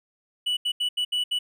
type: tone bursts at uneven times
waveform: triangle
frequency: 2954 Hz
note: F#7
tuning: 3 cents flat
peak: -21 dBFS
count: 6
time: 0.46-0.57 / 0.65-0.72 / 0.8-0.89 / 0.97-1.05 / 1.12-1.24 / 1.31-1.39 s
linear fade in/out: 10 ms
effects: none